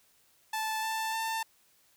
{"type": "tone with pitch steps", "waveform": "sawtooth", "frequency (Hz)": [876, 885.2, 894.4], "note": ["A5", "A5", "A5"], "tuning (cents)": [-8, 10, 28], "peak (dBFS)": -27, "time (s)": [0.53, 1.43], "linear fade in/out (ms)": 5, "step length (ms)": 300, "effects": ["white hiss -66 dBFS RMS until 1.96 s"]}